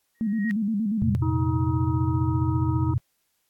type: tone with exponential growth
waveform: sine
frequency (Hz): 1884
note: A#6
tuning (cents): +18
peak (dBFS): -27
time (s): 0.15-0.51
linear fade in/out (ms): 0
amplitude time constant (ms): 77
type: tone with vibrato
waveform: sine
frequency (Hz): 212.2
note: G#3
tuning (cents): +38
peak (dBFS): -22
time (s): 0.21-1.15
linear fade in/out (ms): 0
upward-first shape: square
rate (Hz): 8.5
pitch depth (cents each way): 98
type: chord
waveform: sine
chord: F suspended fourth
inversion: none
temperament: equal with one note detuned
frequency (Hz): 87.31 / 116.54 / 131.49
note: F2 / Bb2 / C3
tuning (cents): 0 / 0 / +9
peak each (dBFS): -26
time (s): 1.02-2.98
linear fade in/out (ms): 0
type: harmonic tone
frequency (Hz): 316.3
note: D#4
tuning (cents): +29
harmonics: 1 / 3 / 4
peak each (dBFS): -27 / -35 / -39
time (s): 1.22-2.94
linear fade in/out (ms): 5
effects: white hiss -72 dBFS RMS until 3.49 s + AAC 64 kbps